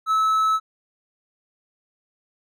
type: tone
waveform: triangle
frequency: 1300 Hz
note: E6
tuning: 24 cents flat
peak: -15 dBFS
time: 0.06-0.6 s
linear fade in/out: 50 ms
effects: none